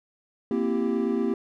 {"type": "chord", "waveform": "triangle", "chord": "C dominant seventh", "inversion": "third", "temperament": "equal with one note detuned", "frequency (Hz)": [233.1, 261.6, 335, 392], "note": ["Bb3", "C4", "E4", "G4"], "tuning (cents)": [0, 0, 28, 0], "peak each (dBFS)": [-25, -27, -28, -26], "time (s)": [0.51, 1.34], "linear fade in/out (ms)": 2, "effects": []}